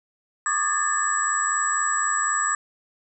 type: tone cluster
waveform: sine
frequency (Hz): 1127 / 1211 / 1671 / 1772 / 7770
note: C#6 / D#6 / G#6 / A6 / B8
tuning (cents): +28 / -47 / +10 / +12 / -29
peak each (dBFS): -30 / -25 / -30 / -29 / -25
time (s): 0.46-2.55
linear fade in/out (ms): 2
effects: none